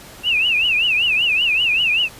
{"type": "tone with vibrato", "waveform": "sine", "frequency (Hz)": 2676, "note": "E7", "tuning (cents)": 25, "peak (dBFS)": -14, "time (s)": [0.23, 2.09], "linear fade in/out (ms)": 50, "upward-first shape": "triangle", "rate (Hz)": 5.2, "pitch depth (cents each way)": 200, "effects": ["pink hiss -40 dBFS RMS until 2.19 s", "resampled to 32000 Hz"]}